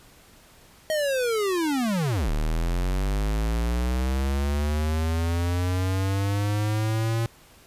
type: linear two-way sweep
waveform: square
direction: down then up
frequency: 633 to 36.71 to 115.5 Hz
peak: -23 dBFS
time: 0.9-7.26 s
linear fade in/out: 0 ms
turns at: 2.31 s
effects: pink hiss -53 dBFS RMS until 7.66 s + resampled to 32000 Hz